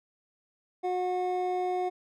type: tone pair together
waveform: triangle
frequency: 363.9 / 727 Hz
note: F#4 / F#5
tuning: -29 / -31 cents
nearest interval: octave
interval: 1198 cents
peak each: -28 dBFS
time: 0.83-1.9 s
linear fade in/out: 20 ms
effects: none